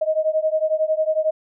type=beating tone pair; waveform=sine; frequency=622.3 / 633.3 Hz; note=D#5 / D#5; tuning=0 / +30 cents; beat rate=11 Hz; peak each=-20 / -21 dBFS; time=0.01-1.31 s; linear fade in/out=10 ms; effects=none